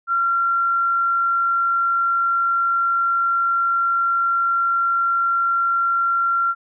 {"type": "tone", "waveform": "sine", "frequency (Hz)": 1372, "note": "F6", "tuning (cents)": -31, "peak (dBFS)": -16, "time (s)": [0.07, 6.55], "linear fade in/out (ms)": 50, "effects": []}